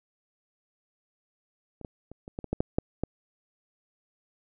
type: clicks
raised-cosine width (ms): 2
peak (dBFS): -30 / -24 / -30 / -28 / -20 / -24 / -14 / -11 / -10 / -14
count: 10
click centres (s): 1.813 / 1.848 / 2.116 / 2.279 / 2.389 / 2.443 / 2.53 / 2.605 / 2.785 / 3.036
effects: none